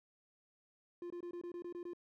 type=tone bursts; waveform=triangle; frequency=349.2 Hz; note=F4; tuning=in tune; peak=-40 dBFS; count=9; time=1.02-1.934 s; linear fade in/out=2 ms; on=82 ms; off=22 ms; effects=none